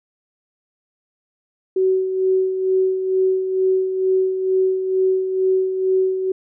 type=tone with tremolo; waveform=sine; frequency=376.7 Hz; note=F#4; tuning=31 cents sharp; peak=-13 dBFS; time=1.76-6.32 s; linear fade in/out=5 ms; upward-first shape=sine; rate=2.2 Hz; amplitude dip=55%; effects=none